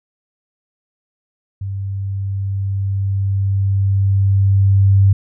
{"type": "tone with level ramp", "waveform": "sine", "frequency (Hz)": 98, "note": "G2", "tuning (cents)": 0, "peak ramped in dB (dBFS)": [-21, -7], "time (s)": [1.61, 5.13], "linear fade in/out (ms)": 5, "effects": []}